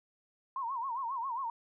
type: tone with vibrato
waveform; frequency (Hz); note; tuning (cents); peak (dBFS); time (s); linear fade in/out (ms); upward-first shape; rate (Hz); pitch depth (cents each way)
sine; 1002; B5; +25; -33; 0.56-1.5; 2; sine; 7.4; 170
effects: none